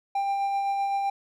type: tone with tremolo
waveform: triangle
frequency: 793 Hz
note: G5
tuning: 20 cents sharp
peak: -21 dBFS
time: 0.15-1.1 s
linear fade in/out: 5 ms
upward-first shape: sine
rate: 7.8 Hz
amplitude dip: 25%
effects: none